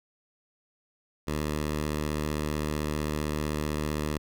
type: tone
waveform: 10% pulse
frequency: 75.6 Hz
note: D#2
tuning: 49 cents flat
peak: -20 dBFS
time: 1.27-4.18 s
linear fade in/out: 10 ms
effects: none